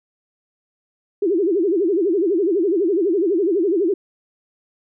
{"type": "tone with vibrato", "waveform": "sine", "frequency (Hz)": 366.8, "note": "F#4", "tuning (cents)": -15, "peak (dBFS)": -15, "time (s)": [1.22, 3.94], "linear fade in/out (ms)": 5, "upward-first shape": "sine", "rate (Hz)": 12, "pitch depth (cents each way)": 230, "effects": []}